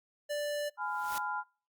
square tone, 587.3 Hz, D5, in tune, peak -33 dBFS, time 0.29-0.7 s, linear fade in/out 20 ms
sine chord, F diminished, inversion first, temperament just, 838.1 / 1005.8 / 1396.9 Hz, Ab5 / Cb6 / F6, +16 / +31 / 0 cents, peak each -37 dBFS, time 0.77-1.44 s, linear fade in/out 50 ms
white noise with exponential growth, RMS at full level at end -38 dBFS, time 0.81-1.18 s, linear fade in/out 0 ms, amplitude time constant 79 ms
effects noise-tail reverb RT60 0.4 s tail -26 dB re dry + Opus 48 kbps

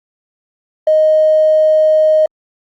triangle tone, 622.3 Hz, D#5, in tune, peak -3 dBFS, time 0.87-2.26 s, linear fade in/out 5 ms, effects tanh soft clip ceiling -5 dBFS + Opus 32 kbps

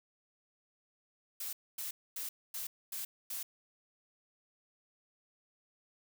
blue noise bursts, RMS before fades -40 dBFS, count 6, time 1.4-3.43 s, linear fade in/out 5 ms, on 130 ms, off 250 ms, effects none

